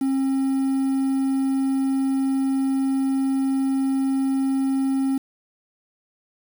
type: tone with quantisation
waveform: triangle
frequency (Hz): 268.8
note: C4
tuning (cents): +47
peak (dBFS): -17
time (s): 0.01-5.18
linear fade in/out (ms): 5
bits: 7
effects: none